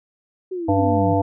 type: linear sweep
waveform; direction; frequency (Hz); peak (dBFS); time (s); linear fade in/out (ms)
sine; down; 380 to 155.56; -24; 0.51-1.14; 10
type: harmonic tone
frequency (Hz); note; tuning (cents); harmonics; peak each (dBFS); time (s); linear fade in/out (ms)
98; G2; 0; 1 / 3 / 5 / 7 / 9; -21 / -21 / -23 / -21 / -25; 0.68-1.22; 10
effects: none